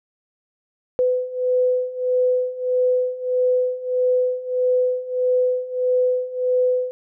sine beating tone pair, 502 / 503.6 Hz, B4 / B4, +28 / +34 cents, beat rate 1.6 Hz, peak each -22 / -19 dBFS, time 0.99-6.91 s, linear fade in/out 0 ms, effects none

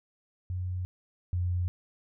sine tone pair in turn, 91 / 89.08 Hz, F#2 / F2, -28 / +35 cents, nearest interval unison, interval 37 cents, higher first, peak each -30 / -26 dBFS, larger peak second, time 0.5-0.85 / 1.33-1.68 s, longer neither, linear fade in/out 0 ms, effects none

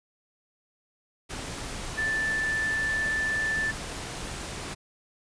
sine tone in noise, 1760 Hz, A6, in tune, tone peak -25 dBFS, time 1.97-3.72 s, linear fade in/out 20 ms, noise pink, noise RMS -36 dBFS, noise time 1.29-4.75 s, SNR +8 dB, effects resampled to 22050 Hz

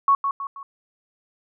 sine tone with echo, 1108.7 Hz, C#6, in tune, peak -13 dBFS, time 0.08-0.15 s, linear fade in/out 2 ms, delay 160 ms, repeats 3, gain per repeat -7 dB, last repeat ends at 0.63 s, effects none

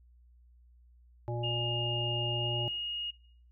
harmonic tone, 119.1 Hz, A#2, 38 cents sharp, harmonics 1 / 3 / 5 / 7, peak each -34 / -39 / -41 / -42 dBFS, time 1.28-2.68 s, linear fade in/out 0 ms
sine tone with pitch glide, 2836 to 2864 Hz, F7 to F7, +26 to +43 cents, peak -33 dBFS, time 1.43-3.11 s, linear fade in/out 10 ms, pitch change +17 cents, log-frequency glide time 2.33-2.66 s
effects noise-tail reverb RT60 0.5 s tail -18 dB re dry + added 60 Hz sine -57 dBFS peak until 3.51 s

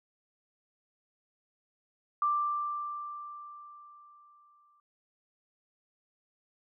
sine tone with exponential decay, 1179 Hz, D6, 6 cents sharp, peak -24 dBFS, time 2.22-4.8 s, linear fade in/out 2 ms, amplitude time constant 560 ms, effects none

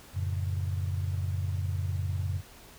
sine tone cluster, 90.9 / 110.7 / 140.2 Hz, F#2 / A2 / C#3, -30 / +11 / +20 cents, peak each -29 / -36 / -37 dBFS, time 0.13-2.42 s, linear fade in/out 50 ms, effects pink hiss -52 dBFS RMS until 2.78 s

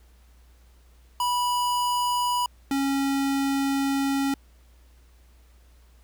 square tone pair in turn, 980 / 275 Hz, B5 / C#4, -14 / -14 cents, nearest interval octave + minor seventh, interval 2200 cents, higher first, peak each -23 dBFS, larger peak neither, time 1.2-2.46 / 2.71-4.34 s, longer second, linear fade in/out 2 ms, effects added 60 Hz sine -52 dBFS peak until 6.03 s + pink hiss -63 dBFS RMS until 6.03 s

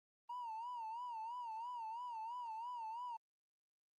triangle tone with vibrato, 932.3 Hz, A#5, in tune, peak -40 dBFS, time 0.29-3.17 s, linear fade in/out 10 ms, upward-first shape sine, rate 3 Hz, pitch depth 110 cents each way, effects tanh soft clip ceiling -39 dBFS + Opus 24 kbps

